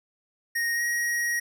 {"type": "tone with pitch glide", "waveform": "square", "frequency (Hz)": [1864.7, 1891.8], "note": ["A#6", "A#6"], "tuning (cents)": [0, 25], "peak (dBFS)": -25, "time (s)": [0.55, 1.4], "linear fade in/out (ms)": 10, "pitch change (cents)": 25, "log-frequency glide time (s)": [0.75, 0.82], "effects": []}